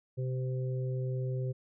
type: harmonic tone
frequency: 128.9 Hz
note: C3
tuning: 26 cents flat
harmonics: 1 / 3 / 4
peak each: -31 / -41 / -43 dBFS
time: 0.17-1.53 s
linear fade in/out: 20 ms
effects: none